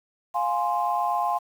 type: chord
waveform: sine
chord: F minor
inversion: none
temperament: equal with one note detuned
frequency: 702.5 / 830.6 / 1046.5 Hz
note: F5 / Ab5 / C6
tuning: +10 / 0 / 0 cents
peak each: -26 dBFS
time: 0.34-1.39 s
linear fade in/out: 20 ms
effects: tanh soft clip ceiling -12 dBFS + 8-bit